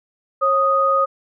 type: tone pair together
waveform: sine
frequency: 543.9 / 1244.5 Hz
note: C#5 / D#6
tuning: -33 / 0 cents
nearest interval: octave + major second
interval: 1433 cents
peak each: -19 / -15 dBFS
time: 0.41-1.06 s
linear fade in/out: 20 ms
effects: none